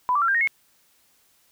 sine tone with pitch steps, 997 / 1165.3 / 1361.9 / 1591.8 / 1860.5 / 2174 Hz, B5 / D6 / F6 / G6 / A#6 / C#7, +16 / -14 / -44 / +26 / -4 / -34 cents, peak -18 dBFS, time 0.09-0.474 s, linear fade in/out 0 ms, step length 64 ms, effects white hiss -62 dBFS RMS until 1.51 s

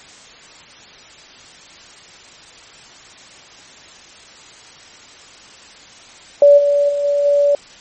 sine tone with level steps, 574 Hz, D5, 40 cents flat, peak -4 / -11 / -16 / -13 / -10 dBFS, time 6.42-7.55 s, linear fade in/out 2 ms, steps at 6.57 / 6.88 / 7.03 / 7.24 s, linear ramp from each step 20 ms, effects white hiss -41 dBFS RMS until 7.8 s + MP3 32 kbps

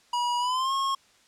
square tone with pitch glide, 967 to 1085.4 Hz, B5 to C#6, -37 to -37 cents, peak -25 dBFS, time 0.13-0.95 s, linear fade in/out 5 ms, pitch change +200 cents, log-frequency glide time 0.39-0.73 s, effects white hiss -60 dBFS RMS until 1.27 s + low-pass 7000 Hz 12 dB/octave

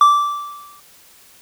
triangle tone with exponential decay, 1167 Hz, D6, 11 cents flat, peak -3 dBFS, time 0.01-0.8 s, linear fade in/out 2 ms, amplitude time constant 170 ms, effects white hiss -48 dBFS RMS until 1.41 s

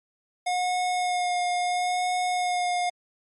square tone with vibrato, 720 Hz, F#5, 47 cents flat, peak -24 dBFS, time 0.46-2.9 s, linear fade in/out 10 ms, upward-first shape sine, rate 0.74 Hz, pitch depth 16 cents each way, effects MP3 48 kbps

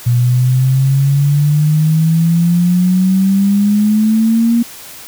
sine exponential sweep, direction up, 119.5 to 236.5 Hz, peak -8 dBFS, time 0.06-4.63 s, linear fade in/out 10 ms, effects white hiss -33 dBFS RMS until 5.07 s

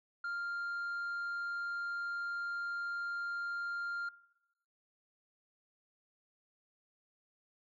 sine tone, 1396.9 Hz, F6, in tune, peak -33 dBFS, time 0.24-4.09 s, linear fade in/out 5 ms, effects noise-tail reverb RT60 1.0 s tail -21 dB re dry + tanh soft clip ceiling -35 dBFS

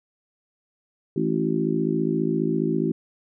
harmonic tone with a mistuned harmonic, 54.8 Hz, A1, 6 cents flat, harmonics 3 / 4 / 5 / 6 / 7, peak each -27 / -27 / -27 / -27 / -27 dBFS, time 1.16-2.92 s, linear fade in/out 5 ms, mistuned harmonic 7, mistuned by -25 cents, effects none

